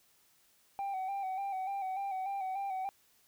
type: tone with vibrato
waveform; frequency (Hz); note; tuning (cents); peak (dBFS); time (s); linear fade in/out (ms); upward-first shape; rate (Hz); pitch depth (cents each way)
sine; 773; G5; -24; -31; 0.79-2.89; 0; square; 3.4; 43
effects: tanh soft clip ceiling -33 dBFS + white hiss -68 dBFS RMS until 3.27 s